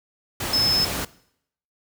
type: tone in noise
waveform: sine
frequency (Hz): 5210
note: E8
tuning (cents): -21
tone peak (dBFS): -18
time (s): 0.53-0.85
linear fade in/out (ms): 5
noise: pink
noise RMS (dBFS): -27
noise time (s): 0.4-1.05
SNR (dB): +6
effects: noise-tail reverb RT60 0.7 s tail -20 dB re dry + high-pass 60 Hz 12 dB/octave